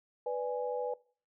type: chord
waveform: sine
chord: G# diminished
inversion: first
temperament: equal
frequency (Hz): 493.9 / 587.3 / 830.6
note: B4 / D5 / G#5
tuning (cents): 0 / 0 / 0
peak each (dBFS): -33 / -39 / -39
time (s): 0.26-0.94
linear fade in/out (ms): 5
effects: noise-tail reverb RT60 0.4 s tail -21 dB re dry